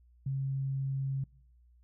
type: tone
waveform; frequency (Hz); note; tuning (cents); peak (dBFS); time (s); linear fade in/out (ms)
sine; 135.5; C#3; -39; -30; 0.26-1.24; 5
effects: noise-tail reverb RT60 0.8 s tail -26 dB re dry + added 60 Hz sine -59 dBFS peak until 1.83 s